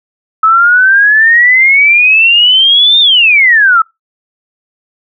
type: exponential two-way sweep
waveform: sine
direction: up then down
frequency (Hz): 1288 to 3670 to 1288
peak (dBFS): -3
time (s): 0.43-3.82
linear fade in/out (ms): 5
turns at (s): 3
effects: noise-tail reverb RT60 0.2 s tail -26 dB re dry